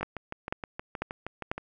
two click trains, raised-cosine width 0.5 ms, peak -14 / -20 dBFS, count 4 / 11, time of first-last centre 0.03-1.515 / 0.01-1.58 s, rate 2.02 / 6.37 Hz, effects none

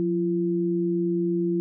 sine tone pair together, 178 / 341.1 Hz, F3 / F4, +33 / -41 cents, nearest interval major seventh, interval 1126 cents, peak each -26 / -23 dBFS, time 0-1.6 s, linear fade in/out 0 ms, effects none

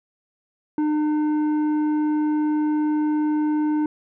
sine tone with tanh clipping, 302.9 Hz, D#4, 46 cents flat, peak -20 dBFS, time 0.78-3.86 s, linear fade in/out 2 ms, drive 8 dB, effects none

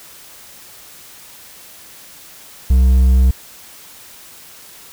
triangle tone with hard clipping, 64 Hz, C2, 38 cents flat, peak -9 dBFS, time 2.7-3.31 s, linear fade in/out 5 ms, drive 7 dB, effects white hiss -40 dBFS RMS until 4.92 s

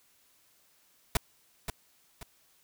pink noise with echo, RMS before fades -25 dBFS, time 1.15-1.17 s, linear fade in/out 2 ms, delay 530 ms, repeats 2, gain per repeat -9 dB, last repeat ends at 2.23 s, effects white hiss -66 dBFS RMS until 2.63 s

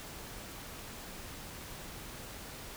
silence, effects pink hiss -46 dBFS RMS until 2.76 s

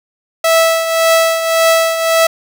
sawtooth tone with tremolo, 655 Hz, E5, 11 cents flat, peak -3 dBFS, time 0.44-2.27 s, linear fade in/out 5 ms, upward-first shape triangle, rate 1.8 Hz, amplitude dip 65%, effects none

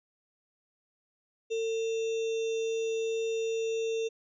sine tone with sample-and-hold, 450.3 Hz, A4, 40 cents sharp, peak -28 dBFS, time 1.5-4.09 s, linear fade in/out 20 ms, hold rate 3150 Hz, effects resampled to 16000 Hz

